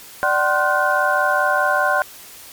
sine tone cluster, 593 / 757 / 1048 / 1439 / 1524 Hz, D5 / F#5 / C6 / F#6 / G6, +17 / +39 / +2 / -49 / -49 cents, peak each -21 dBFS, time 0.23-2.02 s, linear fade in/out 0 ms, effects white hiss -40 dBFS RMS until 2.52 s + MP3 96 kbps

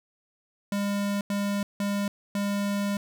square tone bursts at uneven times, 201.9 Hz, G#3, 49 cents flat, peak -26 dBFS, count 4, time 0.72-1.21 / 1.3-1.63 / 1.8-2.08 / 2.35-2.97 s, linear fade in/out 2 ms, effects none

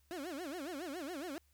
30% pulse tone with vibrato, 315.8 Hz, D#4, 26 cents sharp, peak -38 dBFS, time 0.11-1.38 s, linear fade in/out 0 ms, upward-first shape sine, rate 7.2 Hz, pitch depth 280 cents each way, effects added 71 Hz sine -69 dBFS peak until 1.53 s + white hiss -75 dBFS RMS until 1.53 s

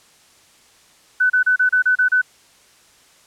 sine tone bursts, 1500 Hz, F#6, 23 cents sharp, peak -12 dBFS, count 8, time 1.2-2.217 s, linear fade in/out 10 ms, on 100 ms, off 31 ms, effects white hiss -52 dBFS RMS until 3.26 s + low-pass 9000 Hz 12 dB/octave

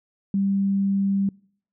sine tone, 196.8 Hz, G3, 7 cents sharp, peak -19 dBFS, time 0.34-1.29 s, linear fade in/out 2 ms, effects noise-tail reverb RT60 0.6 s tail -26 dB re dry

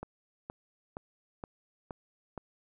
click train, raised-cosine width 1 ms, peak -25 dBFS, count 6, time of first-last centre 0.03-2.377 s, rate 2.13 Hz, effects none

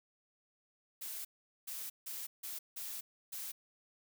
blue noise bursts at uneven times, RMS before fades -43 dBFS, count 6, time 1.01-1.25 / 1.67-1.9 / 2.06-2.27 / 2.43-2.59 / 2.76-3.01 / 3.32-3.52 s, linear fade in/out 10 ms, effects none

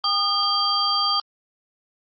sine tone cluster, 803 / 1223 / 3207 / 4675 Hz, G5 / D#6 / G7 / D8, +41 / -30 / +39 / -9 cents, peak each -30 / -23 / -26 / -22 dBFS, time 0.04-1.2 s, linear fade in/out 2 ms, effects Opus 24 kbps

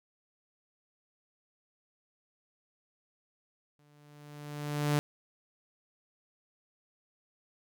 sawtooth tone with exponential growth, 147.2 Hz, D3, 4 cents sharp, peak -20 dBFS, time 3.79-4.99 s, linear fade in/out 0 ms, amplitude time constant 260 ms, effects none

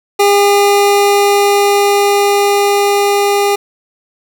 25% pulse tone with level ramp, 404.5 Hz, G#4, 46 cents flat, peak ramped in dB -3 to -6 dBFS, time 0.19-3.56 s, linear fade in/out 10 ms, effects none

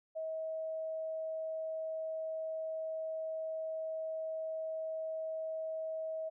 sine tone, 639 Hz, D#5, 46 cents sharp, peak -36 dBFS, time 0.15-6.3 s, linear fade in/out 20 ms, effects none

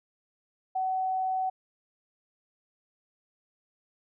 sine tone, 753 Hz, F#5, 30 cents sharp, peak -26 dBFS, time 0.75-1.5 s, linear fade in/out 10 ms, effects none

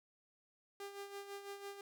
sawtooth tone with tremolo, 400 Hz, G4, 35 cents sharp, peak -40 dBFS, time 0.8-1.81 s, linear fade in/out 2 ms, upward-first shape sine, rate 6 Hz, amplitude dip 60%, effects none

